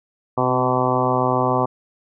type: harmonic tone with a mistuned harmonic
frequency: 127 Hz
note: B2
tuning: 49 cents sharp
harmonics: 1 / 2 / 3 / 4 / 5 / 6 / 7 / 8 / 9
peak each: -25 / -25 / -25 / -25 / -25 / -25 / -25 / -25 / -25 dBFS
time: 0.37-1.66 s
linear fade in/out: 10 ms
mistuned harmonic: 2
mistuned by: +15 cents
effects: none